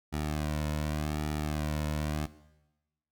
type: tone with flanger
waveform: sawtooth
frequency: 75.7 Hz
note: D#2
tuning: 47 cents flat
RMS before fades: -32 dBFS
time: 0.12-2.27 s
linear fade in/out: 20 ms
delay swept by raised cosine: 1.9 to 2.53 ms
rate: 0.86 Hz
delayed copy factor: -0.75
effects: noise-tail reverb RT60 1.0 s tail -17 dB re dry